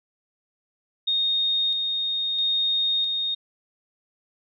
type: tone with tremolo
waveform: sine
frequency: 3700 Hz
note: A#7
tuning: 14 cents flat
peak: -20 dBFS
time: 1.07-3.35 s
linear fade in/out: 10 ms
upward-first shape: square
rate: 0.76 Hz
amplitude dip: 30%
effects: none